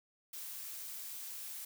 blue noise, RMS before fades -45 dBFS, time 0.33-1.65 s, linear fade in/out 5 ms, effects none

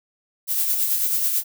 violet noise with tremolo, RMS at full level -20 dBFS, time 0.47-1.44 s, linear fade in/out 50 ms, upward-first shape sine, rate 9.2 Hz, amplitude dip 40%, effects none

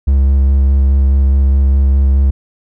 triangle tone with vibrato, 68 Hz, C#2, 33 cents flat, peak -5 dBFS, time 0.07-2.31 s, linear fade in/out 10 ms, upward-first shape square, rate 4.8 Hz, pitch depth 13 cents each way, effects none

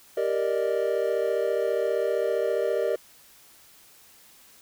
triangle chord, Eb major seventh, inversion first, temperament equal, 392 / 466.2 / 587.3 / 622.3 Hz, G4 / Bb4 / D5 / Eb5, 0 / 0 / 0 / 0 cents, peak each -27 / -25 / -27 / -28 dBFS, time 0.17-2.96 s, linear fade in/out 5 ms, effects white hiss -54 dBFS RMS until 4.61 s

